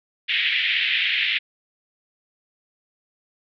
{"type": "band-pass noise", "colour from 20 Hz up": "pink", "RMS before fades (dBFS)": -22, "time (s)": [0.28, 1.39], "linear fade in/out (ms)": 20, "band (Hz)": [1900, 3500], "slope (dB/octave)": 48, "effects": []}